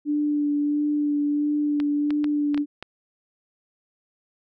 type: tone with vibrato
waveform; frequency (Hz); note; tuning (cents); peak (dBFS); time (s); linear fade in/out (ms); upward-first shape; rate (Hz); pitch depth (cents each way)
sine; 293.7; D4; 0; -20; 0.05-2.66; 50; sine; 1.5; 15
type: clicks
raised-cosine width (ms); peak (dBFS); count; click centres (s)
0.3; -18; 6; 1.801 / 2.106 / 2.243 / 2.545 / 2.577 / 2.826
effects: none